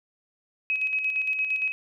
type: tone with tremolo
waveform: sine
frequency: 2547 Hz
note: D#7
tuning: 40 cents sharp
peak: -22 dBFS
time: 0.7-1.72 s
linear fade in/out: 0 ms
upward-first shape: square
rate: 8.7 Hz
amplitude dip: 45%
effects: none